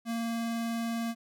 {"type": "tone with vibrato", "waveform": "square", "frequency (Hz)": 230.5, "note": "A#3", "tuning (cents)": -19, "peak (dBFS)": -31, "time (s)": [0.05, 1.15], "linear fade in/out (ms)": 50, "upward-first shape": "sine", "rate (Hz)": 20, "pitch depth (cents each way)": 15, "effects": []}